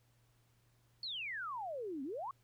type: exponential two-way sweep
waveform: sine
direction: down then up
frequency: 4512 to 255.5 to 1158 Hz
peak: -39 dBFS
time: 1.03-2.31 s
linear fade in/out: 2 ms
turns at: 2.03 s
effects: added 118 Hz sine -70 dBFS peak until 2.43 s + pink hiss -75 dBFS RMS until 2.43 s